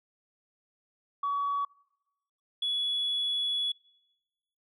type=tone pair in turn; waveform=sine; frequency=1132 / 3392 Hz; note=C#6 / G#7; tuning=+36 / +36 cents; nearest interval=octave + perfect fifth; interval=1900 cents; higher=second; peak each=-26 dBFS; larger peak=neither; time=1.23-1.65 / 2.62-3.72 s; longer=second; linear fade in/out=5 ms; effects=noise-tail reverb RT60 1.0 s tail -26 dB re dry + tanh soft clip ceiling -23 dBFS